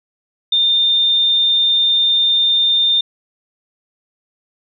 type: tone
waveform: sine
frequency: 3615 Hz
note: A7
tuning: 46 cents sharp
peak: -11 dBFS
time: 0.52-3.01 s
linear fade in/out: 5 ms
effects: none